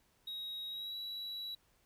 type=tone with pitch glide; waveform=triangle; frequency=3800 to 3914 Hz; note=A#7 to B7; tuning=+33 to -16 cents; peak=-39 dBFS; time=0.27-1.55 s; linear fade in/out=5 ms; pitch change=+51 cents; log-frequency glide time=0.69-0.96 s; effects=pink hiss -72 dBFS RMS until 1.85 s